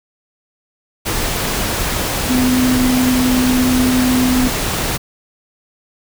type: tone in noise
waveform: sine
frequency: 253.1 Hz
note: B3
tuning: 43 cents sharp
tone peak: -12 dBFS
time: 2.29-4.49 s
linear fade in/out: 20 ms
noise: pink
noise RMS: -19 dBFS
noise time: 1.05-4.98 s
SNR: +4 dB
effects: none